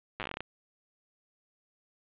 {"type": "slowing click train", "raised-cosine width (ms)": 0.3, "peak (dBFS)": -19, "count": 12, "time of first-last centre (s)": [0.2, 0.406], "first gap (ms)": 8, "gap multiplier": 1.16, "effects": ["resampled to 8000 Hz", "8-bit"]}